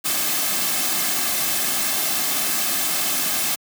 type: noise with comb filter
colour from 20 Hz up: white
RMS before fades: -22 dBFS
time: 0.04-3.56 s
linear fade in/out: 20 ms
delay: 2.1 ms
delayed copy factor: -0.55
effects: high-pass 150 Hz 12 dB/octave